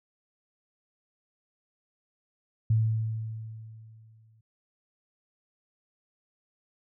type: tone with exponential decay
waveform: sine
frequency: 110.8 Hz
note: A2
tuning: 13 cents sharp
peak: -19 dBFS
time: 2.7-4.41 s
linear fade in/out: 5 ms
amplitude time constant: 370 ms
effects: none